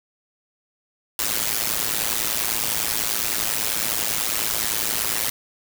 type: noise with amplitude modulation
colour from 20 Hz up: white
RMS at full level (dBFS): -20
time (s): 1.19-5.3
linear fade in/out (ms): 2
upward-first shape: sine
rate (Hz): 110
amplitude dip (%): 90
effects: none